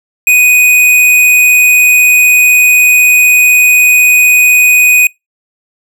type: tone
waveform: square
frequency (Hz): 2489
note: D#7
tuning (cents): 0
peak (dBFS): -4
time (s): 0.27-5.07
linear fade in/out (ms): 2
effects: noise-tail reverb RT60 0.2 s tail -26 dB re dry